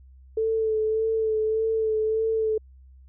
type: tone with vibrato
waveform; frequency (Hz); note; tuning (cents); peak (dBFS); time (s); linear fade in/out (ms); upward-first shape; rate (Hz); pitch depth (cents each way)
sine; 440; A4; 0; -21; 0.37-2.58; 5; sine; 1.7; 24
effects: added 65 Hz sine -47 dBFS peak until 3.08 s